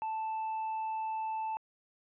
triangle tone, 880 Hz, A5, in tune, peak -31 dBFS, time 0.02-1.57 s, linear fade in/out 0 ms, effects resampled to 8000 Hz

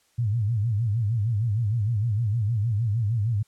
sine tone with vibrato, 110 Hz, A2, in tune, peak -21 dBFS, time 0.18-3.43 s, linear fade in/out 10 ms, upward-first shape sine, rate 6.5 Hz, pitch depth 170 cents each way, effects white hiss -65 dBFS RMS until 3.47 s + low-pass 10000 Hz 12 dB/octave

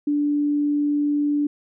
sine tone, 292.1 Hz, D4, 9 cents flat, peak -18 dBFS, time 0.07-1.47 s, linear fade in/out 5 ms, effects none

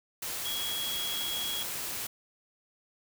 sine tone in noise, 3322 Hz, G#7, in tune, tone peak -33 dBFS, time 0.45-1.63 s, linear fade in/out 5 ms, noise white, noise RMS -36 dBFS, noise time 0.22-2.07 s, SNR 0 dB, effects none

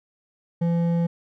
sine tone with hard clipping, 169.7 Hz, F3, 49 cents flat, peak -21 dBFS, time 0.61-1.07 s, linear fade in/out 10 ms, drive 8 dB, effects none

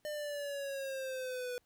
square exponential sweep, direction down, 604 to 490 Hz, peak -38 dBFS, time 0.05-1.58 s, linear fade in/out 0 ms, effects pink hiss -75 dBFS RMS until 1.65 s

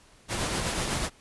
pink noise with tremolo, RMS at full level -28 dBFS, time 0.28-1.1 s, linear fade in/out 50 ms, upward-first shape sine, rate 8 Hz, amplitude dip 30%, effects pink hiss -57 dBFS RMS until 1.2 s + resampled to 24000 Hz

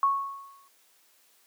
sine tone with exponential decay, 1104 Hz, C#6, 7 cents flat, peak -18 dBFS, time 0.03-0.68 s, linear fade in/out 1 ms, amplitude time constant 140 ms, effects white hiss -63 dBFS RMS until 1.46 s + high-pass 300 Hz 12 dB/octave

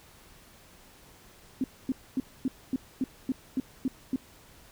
sine tone bursts, 261.1 Hz, C4, 3 cents flat, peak -24 dBFS, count 10, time 1.61-4.16 s, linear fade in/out 2 ms, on 30 ms, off 250 ms, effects pink hiss -55 dBFS RMS until 4.71 s

